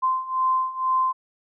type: beating tone pair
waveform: sine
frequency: 1037 / 1039.1 Hz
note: C6 / C6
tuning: -16 / -12 cents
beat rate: 2.1 Hz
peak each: -25 / -22 dBFS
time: 0.02-1.13 s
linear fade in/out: 20 ms
effects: none